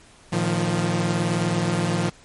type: chord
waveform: sawtooth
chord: Bb suspended fourth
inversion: none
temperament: equal with one note detuned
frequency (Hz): 113.62 / 155.56 / 174.61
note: Bb2 / Eb3 / F3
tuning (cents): -44 / 0 / 0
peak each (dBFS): -23 / -22 / -19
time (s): 0.32-2.1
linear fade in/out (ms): 10
effects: pink hiss -51 dBFS RMS until 2.24 s + MP3 48 kbps